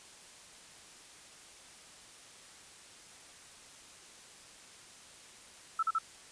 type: tone bursts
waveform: sine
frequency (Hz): 1318.5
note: E6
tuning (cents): 0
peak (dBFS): -27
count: 3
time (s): 5.79-5.986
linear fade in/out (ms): 5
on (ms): 38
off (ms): 41
effects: white hiss -54 dBFS RMS until 6.31 s + resampled to 22050 Hz